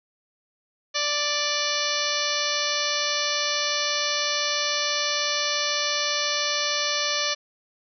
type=harmonic tone with a mistuned harmonic; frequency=587.3 Hz; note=D5; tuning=in tune; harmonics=1 / 2 / 3 / 4 / 5 / 6 / 7 / 8 / 9 / 10; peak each=-32 / -32 / -32 / -32 / -32 / -32 / -32 / -32 / -32 / -32 dBFS; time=0.94-7.35 s; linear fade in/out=20 ms; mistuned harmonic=8; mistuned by=-69 cents; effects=none